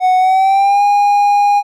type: tone with pitch glide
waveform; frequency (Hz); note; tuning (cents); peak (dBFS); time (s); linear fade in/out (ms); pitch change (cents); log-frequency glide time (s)
triangle; 740 to 816.4; F#5 to G#5; 0 to -30; -6; 0-1.63; 50; +170; 0.18-0.83
effects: none